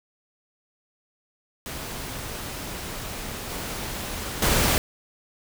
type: noise with level steps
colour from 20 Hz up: pink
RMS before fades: -34 / -32 / -21 dBFS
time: 1.66-4.78 s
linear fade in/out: 0 ms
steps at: 3.5 / 4.42 s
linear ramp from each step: 5 ms
effects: none